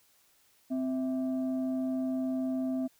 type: tone pair together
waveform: sine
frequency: 259.5 / 654 Hz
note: C4 / E5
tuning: -14 / -14 cents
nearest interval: octave + major third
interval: 1600 cents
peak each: -28 / -37 dBFS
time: 0.7-2.88 s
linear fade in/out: 20 ms
effects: tanh soft clip ceiling -24 dBFS + white hiss -66 dBFS RMS until 2.99 s